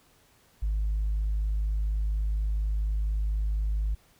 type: tone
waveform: sine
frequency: 52.1 Hz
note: G#1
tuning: 6 cents sharp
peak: -23 dBFS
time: 0.62-3.95 s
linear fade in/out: 10 ms
effects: tanh soft clip ceiling -22 dBFS + pink hiss -62 dBFS RMS until 4.19 s